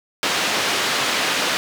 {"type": "band-pass noise", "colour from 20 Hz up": "white", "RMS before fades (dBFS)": -21, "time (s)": [0.23, 1.57], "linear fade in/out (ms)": 0, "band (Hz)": [200, 3900], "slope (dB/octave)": 12, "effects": []}